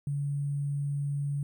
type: tone with sample-and-hold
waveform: sine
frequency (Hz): 142.5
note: C#3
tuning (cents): +48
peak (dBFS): -28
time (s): 0.07-1.43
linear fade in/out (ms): 2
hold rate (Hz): 8820
effects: none